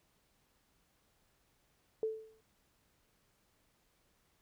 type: tone with exponential decay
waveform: sine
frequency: 440 Hz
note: A4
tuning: in tune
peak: -29 dBFS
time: 2.03-2.41 s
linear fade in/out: 1 ms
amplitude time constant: 81 ms
effects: pink hiss -74 dBFS RMS until 4.41 s